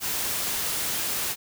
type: noise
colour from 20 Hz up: white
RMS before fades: -28 dBFS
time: 0-1.36 s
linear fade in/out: 50 ms
effects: none